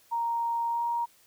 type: tone with pitch glide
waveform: sine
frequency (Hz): 932.3 to 941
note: A#5 to A#5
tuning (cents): 0 to +16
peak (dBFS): -26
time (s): 0.11-1.06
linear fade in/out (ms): 20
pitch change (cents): +16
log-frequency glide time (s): 0.69-0.83
effects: white hiss -61 dBFS RMS until 1.26 s